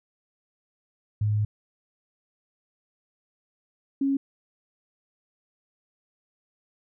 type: tone pair in turn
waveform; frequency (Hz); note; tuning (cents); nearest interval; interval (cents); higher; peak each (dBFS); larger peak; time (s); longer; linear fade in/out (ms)
sine; 105.5 / 274.6; G#2 / C#4; +28 / -16; octave + perfect fourth; 1656; second; -21 / -21; neither; 1.21-1.45 / 4.01-4.17; first; 5
effects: none